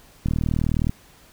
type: click train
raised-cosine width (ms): 5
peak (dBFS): -10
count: 26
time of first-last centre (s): 0.26-0.895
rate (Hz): 39.4
effects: pink hiss -52 dBFS RMS until 1.32 s